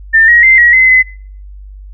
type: tone with pitch steps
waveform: sine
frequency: 1796 / 1895 / 2079 / 1910 / 2049 / 2032 Hz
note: A6 / A#6 / C7 / A#6 / C7 / B6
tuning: +35 / +28 / -12 / +42 / -37 / +49 cents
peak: -3 dBFS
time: 0.13-1.03 s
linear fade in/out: 20 ms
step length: 150 ms
effects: noise-tail reverb RT60 0.5 s tail -23 dB re dry + added 49 Hz sine -28 dBFS peak until 1.93 s